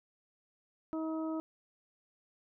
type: harmonic tone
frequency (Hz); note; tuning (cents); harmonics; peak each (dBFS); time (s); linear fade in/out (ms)
318.6; D#4; +41; 1 / 2 / 3 / 4; -34 / -42 / -48 / -47; 0.93-1.4; 0
effects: none